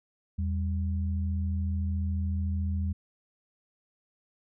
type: tone pair together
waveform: sine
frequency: 82.31 / 196.2 Hz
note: E2 / G3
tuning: -2 / +2 cents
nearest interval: octave + minor third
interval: 1504 cents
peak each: -27 / -35 dBFS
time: 0.38-2.93 s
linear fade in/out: 10 ms
effects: none